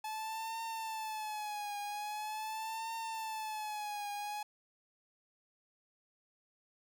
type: tone with vibrato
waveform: 45% pulse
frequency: 862 Hz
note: A5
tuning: 36 cents flat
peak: -38 dBFS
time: 0.04-4.43 s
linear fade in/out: 5 ms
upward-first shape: triangle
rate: 0.43 Hz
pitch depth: 93 cents each way
effects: none